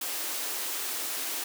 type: high-pass noise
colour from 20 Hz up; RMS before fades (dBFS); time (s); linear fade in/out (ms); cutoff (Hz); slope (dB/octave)
white; -33; 0.01-1.44; 5; 250; 48
effects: none